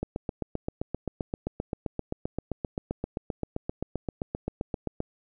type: click train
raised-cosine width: 2 ms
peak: -16 dBFS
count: 39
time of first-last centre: 0.03-5.004 s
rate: 7.64 Hz
effects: none